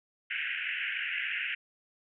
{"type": "band-pass noise", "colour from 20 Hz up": "white", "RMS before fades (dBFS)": -34, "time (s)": [0.3, 1.55], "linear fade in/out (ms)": 10, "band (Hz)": [1500, 2900], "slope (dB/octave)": 96, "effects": []}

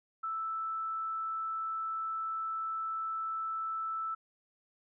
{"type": "tone", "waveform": "sine", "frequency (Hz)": 1318.5, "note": "E6", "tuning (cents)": 0, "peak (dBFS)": -33, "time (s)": [0.23, 4.15], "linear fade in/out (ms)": 10, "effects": []}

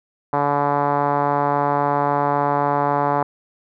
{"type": "tone with low-pass filter", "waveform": "5% pulse", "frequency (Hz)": 143.7, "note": "D3", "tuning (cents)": -37, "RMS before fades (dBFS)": -19, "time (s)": [0.33, 3.23], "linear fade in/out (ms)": 2, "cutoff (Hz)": 910, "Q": 2.3, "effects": []}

